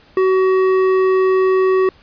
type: tone with hard clipping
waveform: triangle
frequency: 376.6 Hz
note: F#4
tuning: 31 cents sharp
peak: -13 dBFS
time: 0.17-1.89 s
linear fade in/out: 2 ms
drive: 14 dB
effects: pink hiss -49 dBFS RMS until 2.02 s + resampled to 11025 Hz